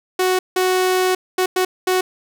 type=tone bursts at uneven times; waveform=sawtooth; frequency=369.9 Hz; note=F#4; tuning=in tune; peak=-11 dBFS; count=5; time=0.19-0.39 / 0.56-1.15 / 1.38-1.46 / 1.56-1.65 / 1.87-2.01 s; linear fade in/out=5 ms; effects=none